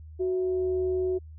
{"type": "tone with frequency modulation", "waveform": "sine", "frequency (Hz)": 370, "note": "F#4", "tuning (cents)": 0, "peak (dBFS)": -24, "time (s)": [0.19, 1.19], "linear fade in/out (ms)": 20, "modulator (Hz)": 293, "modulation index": 0.25, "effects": ["added 78 Hz sine -42 dBFS peak until 1.38 s"]}